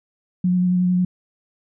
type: tone with vibrato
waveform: sine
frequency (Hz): 180.6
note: F#3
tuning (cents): -42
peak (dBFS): -15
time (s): 0.44-1.05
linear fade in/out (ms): 5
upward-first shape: square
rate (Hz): 11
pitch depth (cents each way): 12
effects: none